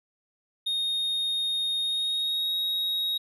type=tone with pitch glide; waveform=triangle; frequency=3706 to 3782 Hz; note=A#7 to A#7; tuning=-11 to +24 cents; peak=-24 dBFS; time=0.66-3.18 s; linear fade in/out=10 ms; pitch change=+35 cents; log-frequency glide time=1.8-2.57 s; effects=none

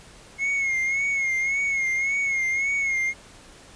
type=tone with vibrato; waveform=triangle; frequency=2167 Hz; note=C#7; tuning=40 cents flat; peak=-20 dBFS; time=0.38-3.14 s; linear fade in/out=50 ms; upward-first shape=sine; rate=1.8 Hz; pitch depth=55 cents each way; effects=pink hiss -48 dBFS RMS until 3.75 s + resampled to 22050 Hz

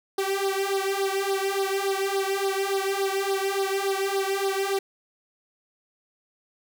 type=tone with flanger; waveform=sawtooth; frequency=390.8 Hz; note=G4; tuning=5 cents flat; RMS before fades=-26 dBFS; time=0.18-4.79 s; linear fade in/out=5 ms; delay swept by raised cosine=0.2 to 2.2 ms; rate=3.5 Hz; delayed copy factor=+0.85; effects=none

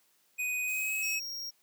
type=tone with pitch glide; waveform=square; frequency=2493 to 2563 Hz; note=D#7 to E7; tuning=+3 to -49 cents; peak=-31 dBFS; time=0.38-1.2 s; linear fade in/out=20 ms; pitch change=+48 cents; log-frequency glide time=0.64-0.95 s
type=noise; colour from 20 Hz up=violet; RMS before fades=-44 dBFS; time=0.68-1.15 s; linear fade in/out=0 ms
type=tone; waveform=square; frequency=5590 Hz; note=F8; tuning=1 cent sharp; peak=-37 dBFS; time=1.02-1.51 s; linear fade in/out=20 ms
effects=white hiss -69 dBFS RMS until 1.62 s + high-pass 150 Hz 12 dB/octave

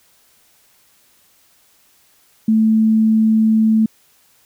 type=tone; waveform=sine; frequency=220 Hz; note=A3; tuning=in tune; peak=-10 dBFS; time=2.48-3.86 s; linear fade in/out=5 ms; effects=white hiss -55 dBFS RMS until 4.45 s

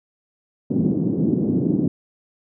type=band-pass noise; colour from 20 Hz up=pink; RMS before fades=-20 dBFS; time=0.7-1.88 s; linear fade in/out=5 ms; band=160 to 320 Hz; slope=24 dB/octave; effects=none

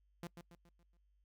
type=tone with echo; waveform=sawtooth; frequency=172.1 Hz; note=F3; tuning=25 cents flat; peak=-39 dBFS; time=0.23-0.27 s; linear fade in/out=2 ms; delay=140 ms; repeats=5; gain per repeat=-7 dB; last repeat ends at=0.97 s; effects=noise-tail reverb RT60 0.1 s tail -23 dB re dry + added 50 Hz sine -70 dBFS peak until 1.24 s

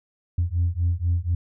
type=beating tone pair; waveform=sine; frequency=84.6 / 88.7 Hz; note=E2 / F2; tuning=+45 / +27 cents; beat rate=4.1 Hz; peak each=-22 dBFS; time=0.38-1.35 s; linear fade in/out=5 ms; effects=tanh soft clip ceiling -15 dBFS

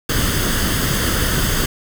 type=noise with comb filter; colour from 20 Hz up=pink; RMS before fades=-18 dBFS; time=0.09-1.66 s; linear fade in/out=5 ms; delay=0.62 ms; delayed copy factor=+0.6; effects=none

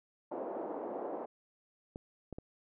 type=band-pass noise; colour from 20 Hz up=white; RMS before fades=-40 dBFS; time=0.31-1.26 s; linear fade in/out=10 ms; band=280 to 740 Hz; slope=24 dB/octave
type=clicks; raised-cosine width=2 ms; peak=-29 dBFS; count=3; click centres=1.959 / 2.327 / 2.385 s
effects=none

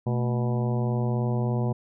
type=harmonic tone with a mistuned harmonic; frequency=122.5 Hz; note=B2; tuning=14 cents flat; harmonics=1 / 2 / 3 / 4 / 5 / 6 / 7 / 8; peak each=-24 / -30 / -34 / -36 / -38 / -40 / -41 / -42 dBFS; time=0.06-1.73 s; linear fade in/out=10 ms; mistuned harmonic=2; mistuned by=-140 cents; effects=none

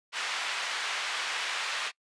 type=band-pass noise; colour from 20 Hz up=white; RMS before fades=-33 dBFS; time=0.12-1.92 s; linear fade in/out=50 ms; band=1000 to 3000 Hz; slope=12 dB/octave; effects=noise-tail reverb RT60 0.1 s tail -25 dB re dry + resampled to 22050 Hz

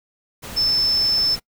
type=tone in noise; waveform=sine; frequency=5274 Hz; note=E8; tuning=in tune; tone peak=-16 dBFS; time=0.56-1.36 s; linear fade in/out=20 ms; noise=pink; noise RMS=-34 dBFS; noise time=0.42-1.4 s; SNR=+15 dB; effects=noise-tail reverb RT60 0.1 s tail -24 dB re dry

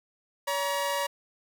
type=tone pair together; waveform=sawtooth; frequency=566.1 / 952 Hz; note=C#5 / A#5; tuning=+36 / +36 cents; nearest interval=major sixth; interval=900 cents; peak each=-26 dBFS; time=0.47-1.07 s; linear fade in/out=10 ms; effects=none

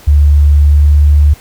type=tone with pitch glide; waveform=sine; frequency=72.9 to 73.36 Hz; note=D2 to D2; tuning=-12 to -1 cents; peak=-3 dBFS; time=0.07-1.34 s; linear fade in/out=10 ms; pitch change=+11 cents; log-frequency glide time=0.6-0.86 s; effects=pink hiss -38 dBFS RMS until 1.4 s

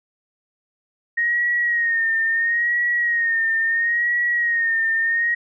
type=tone with vibrato; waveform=sine; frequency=1864.7 Hz; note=A#6; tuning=in tune; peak=-17 dBFS; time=1.17-5.35 s; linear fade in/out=10 ms; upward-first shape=sine; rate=0.74 Hz; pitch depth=54 cents each way; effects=none

